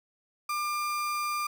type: tone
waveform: 35% pulse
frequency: 1196 Hz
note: D6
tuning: 31 cents sharp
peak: -27 dBFS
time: 0.49-1.47 s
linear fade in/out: 5 ms
effects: none